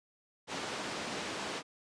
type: band-pass noise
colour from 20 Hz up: pink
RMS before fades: -39 dBFS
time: 0.47-1.63 s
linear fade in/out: 50 ms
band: 240 to 5800 Hz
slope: 12 dB/octave
effects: resampled to 22050 Hz